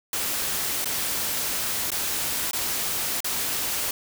white noise with dropouts, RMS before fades -27 dBFS, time 0.13-3.91 s, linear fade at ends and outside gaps 2 ms, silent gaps 0.845-0.856 / 1.904-1.917 / 2.511-2.532 / 3.205-3.244 s, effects none

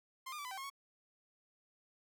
sawtooth tone with pitch steps, 1052 / 1211 / 1157 / 1004 / 773 / 1079 / 1109 Hz, C6 / D#6 / D6 / B5 / G5 / C#6 / C#6, +9 / -47 / -26 / +28 / -24 / -47 / 0 cents, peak -39 dBFS, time 0.26-0.701 s, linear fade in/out 10 ms, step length 63 ms, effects none

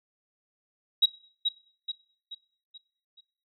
sine tone with echo, 3837 Hz, A#7, 49 cents sharp, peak -15 dBFS, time 1.02-1.06 s, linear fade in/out 10 ms, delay 430 ms, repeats 5, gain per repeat -7 dB, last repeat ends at 3.21 s, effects noise-tail reverb RT60 0.6 s tail -22 dB re dry + tanh soft clip ceiling -11 dBFS

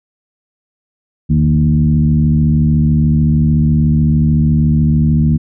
sine tone with frequency modulation, 155.5 Hz, D#3, 1 cent flat, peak -8 dBFS, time 1.29-5.38 s, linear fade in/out 20 ms, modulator 73.7 Hz, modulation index 1.1, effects none

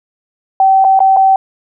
sine tone with dropouts, 770 Hz, G5, 31 cents flat, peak -5 dBFS, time 0.6-1.36 s, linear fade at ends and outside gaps 2 ms, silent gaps 0.843-0.847 / 0.992-1.003 / 1.165-1.169 s, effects none

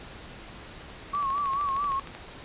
sine tone with vibrato, 1121 Hz, C#6, 19 cents sharp, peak -25 dBFS, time 1.13-2 s, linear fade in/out 10 ms, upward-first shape sine, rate 4.6 Hz, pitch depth 72 cents each way
click train, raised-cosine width 0.3 ms, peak -24 dBFS, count 14, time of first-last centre 1.15-2.15 s, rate 13 Hz
effects pink hiss -44 dBFS RMS until 2.44 s + resampled to 8000 Hz

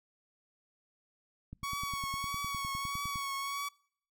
click train, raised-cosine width 5 ms, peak -31 dBFS, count 17, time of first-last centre 1.53-3.158 s, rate 9.83 Hz
sawtooth tone with vibrato, 1118 Hz, C#6, 14 cents sharp, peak -31 dBFS, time 1.63-3.69 s, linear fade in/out 10 ms, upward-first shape triangle, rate 1.6 Hz, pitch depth 35 cents each way
effects noise-tail reverb RT60 0.6 s tail -25 dB re dry

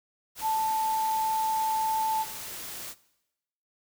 sine tone in noise, 880 Hz, A5, in tune, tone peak -24 dBFS, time 0.41-2.26 s, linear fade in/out 50 ms, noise white, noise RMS -39 dBFS, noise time 0.35-2.95 s, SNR +12 dB, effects noise-tail reverb RT60 0.9 s tail -19 dB re dry

